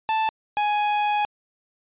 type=tone pair in turn; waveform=45% pulse; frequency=880 / 833.7 Hz; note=A5 / G#5; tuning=0 / +6 cents; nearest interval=minor second; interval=94 cents; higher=first; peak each=-20 dBFS; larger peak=neither; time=0.09-0.29 / 0.57-1.25 s; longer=second; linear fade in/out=0 ms; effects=resampled to 8000 Hz